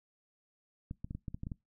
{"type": "clicks", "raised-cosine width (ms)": 5, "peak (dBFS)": -27, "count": 9, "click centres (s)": [0.911, 1.045, 1.109, 1.15, 1.282, 1.345, 1.434, 1.469, 1.518], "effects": ["noise-tail reverb RT60 0.2 s tail -23 dB re dry"]}